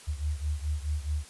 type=beating tone pair; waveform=sine; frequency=73.42 / 78.12 Hz; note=D2 / D#2; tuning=0 / +8 cents; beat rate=4.7 Hz; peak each=-30 / -33 dBFS; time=0.07-1.25 s; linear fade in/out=20 ms; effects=white hiss -50 dBFS RMS until 1.29 s + resampled to 24000 Hz